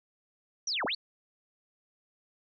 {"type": "linear two-way sweep", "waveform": "sine", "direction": "down then up", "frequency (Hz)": [6090, 185, 4666], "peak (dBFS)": -29, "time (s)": [0.67, 0.95], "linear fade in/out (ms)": 5, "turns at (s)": 0.85, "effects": []}